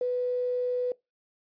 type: tone with quantisation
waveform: sine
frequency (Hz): 496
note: B4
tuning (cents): +7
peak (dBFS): -25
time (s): 0.01-0.92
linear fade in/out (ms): 2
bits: 9
effects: noise-tail reverb RT60 0.2 s tail -22 dB re dry + resampled to 11025 Hz